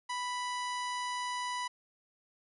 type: harmonic tone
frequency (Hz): 988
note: B5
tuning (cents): 0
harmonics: 1 / 2 / 3 / 4 / 5 / 6 / 7 / 9 / 10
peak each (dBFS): -35 / -41 / -45 / -47 / -49 / -51 / -52 / -54 / -55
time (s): 0.09-1.68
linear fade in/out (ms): 10
effects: none